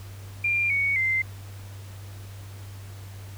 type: tone with pitch steps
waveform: sine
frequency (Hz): 2390 / 2230 / 2081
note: D7 / C#7 / C7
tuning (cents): +30 / +10 / -10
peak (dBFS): -21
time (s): 0.44-1.22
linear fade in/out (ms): 5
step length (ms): 260
effects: added 98 Hz sine -38 dBFS peak until 3.37 s + pink hiss -49 dBFS RMS until 3.37 s